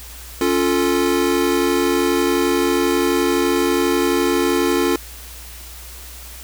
square chord, Db augmented, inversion none, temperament equal, 277.2 / 349.2 / 440 Hz, Db4 / F4 / A4, 0 / 0 / 0 cents, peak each -21 / -19 / -22 dBFS, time 0.41-4.96 s, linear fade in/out 2 ms, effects added 60 Hz sine -37 dBFS peak until 6.43 s + white hiss -38 dBFS RMS until 6.43 s

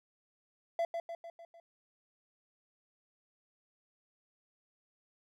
triangle tone with echo, 674 Hz, E5, 38 cents sharp, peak -27 dBFS, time 0.79-0.85 s, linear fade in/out 2 ms, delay 150 ms, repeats 5, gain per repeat -5 dB, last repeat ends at 1.6 s, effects none

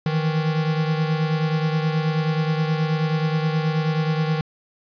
square beating tone pair, 155.56 / 164.96 Hz, D#3 / E3, 0 / +2 cents, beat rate 9.4 Hz, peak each -21 / -27 dBFS, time 0.06-4.41 s, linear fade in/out 2 ms, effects resampled to 11025 Hz + 8-bit

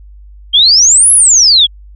sine exponential two-way sweep, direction up then down, 3145 to 11090 to 3235 Hz, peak -3 dBFS, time 0.53-1.67 s, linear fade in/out 20 ms, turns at 1.12 s, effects added 50 Hz sine -32 dBFS peak until 1.95 s

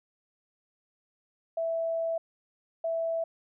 sine tone pair in turn, 659.3 / 659.3 Hz, E5 / E5, 0 / 0 cents, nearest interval unison, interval 0 cents, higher neither, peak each -27 dBFS, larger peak neither, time 1.57-2.18 / 2.84-3.24 s, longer first, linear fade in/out 5 ms, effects none

